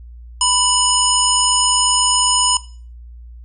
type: harmonic tone with a mistuned harmonic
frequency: 984 Hz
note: B5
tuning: 7 cents flat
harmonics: 1 / 3 / 5 / 7 / 9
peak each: -19 / -19 / -19 / -19 / -19 dBFS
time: 0.41-2.57 s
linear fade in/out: 2 ms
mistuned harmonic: 5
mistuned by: +87 cents
effects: noise-tail reverb RT60 0.4 s tail -17 dB re dry + added 59 Hz sine -34 dBFS peak until 3.44 s